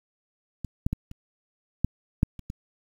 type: clicks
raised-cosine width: 5 ms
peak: -20 / -11 / -14 / -28 / -9 / -7 / -27 / -21 dBFS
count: 8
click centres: 0.647 / 0.865 / 0.93 / 1.114 / 1.846 / 2.231 / 2.393 / 2.501 s
effects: 8-bit